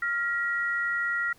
sine tone pair together, 1396.9 / 1908.8 Hz, F6 / A#6, 0 / +41 cents, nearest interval perfect fourth, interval 541 cents, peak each -28 dBFS, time 0.02-1.33 s, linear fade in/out 5 ms, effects pink hiss -59 dBFS RMS until 1.38 s

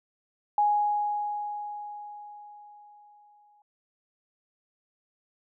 sine tone with exponential decay, 830.6 Hz, G#5, in tune, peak -19 dBFS, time 0.58-3.62 s, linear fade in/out 2 ms, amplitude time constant 660 ms, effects none

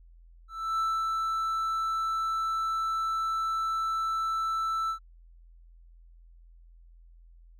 triangle tone with ADSR envelope, 1324 Hz, E6, 7 cents sharp, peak -23 dBFS, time 0.48-4.99 s, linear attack 310 ms, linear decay 240 ms, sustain -2 dB, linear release 92 ms, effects added 42 Hz sine -51 dBFS peak until 7.59 s

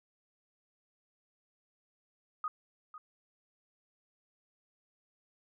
sine tone with echo, 1246 Hz, D#6, 2 cents sharp, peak -32 dBFS, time 2.44-2.48 s, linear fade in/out 2 ms, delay 500 ms, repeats 1, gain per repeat -13 dB, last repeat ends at 2.98 s, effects none

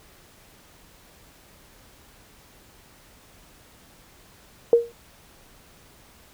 sine tone with exponential decay, 469.4 Hz, A#4, 12 cents sharp, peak -8 dBFS, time 4.73-4.92 s, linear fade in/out 1 ms, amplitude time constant 40 ms, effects pink hiss -53 dBFS RMS until 6.33 s

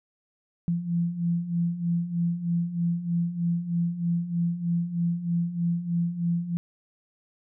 sine beating tone pair, 169 / 172.2 Hz, E3 / F3, +43 / -24 cents, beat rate 3.2 Hz, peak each -30 / -25 dBFS, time 0.68-6.57 s, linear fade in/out 0 ms, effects none

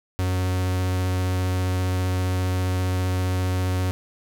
45% pulse tone with vibrato, 92 Hz, F#2, 9 cents flat, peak -21 dBFS, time 0.19-3.91 s, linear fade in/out 0 ms, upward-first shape sine, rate 15 Hz, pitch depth 10 cents each way, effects 9-bit

